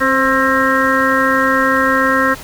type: harmonic tone with a mistuned harmonic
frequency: 266.5 Hz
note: C4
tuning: 32 cents sharp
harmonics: 1 / 2 / 4 / 5 / 6 / 7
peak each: -18 / -18 / -18 / -18 / -18 / -18 dBFS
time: 0-2.35 s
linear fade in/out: 20 ms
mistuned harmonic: 2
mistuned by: -26 cents
effects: pink hiss -33 dBFS RMS until 2.43 s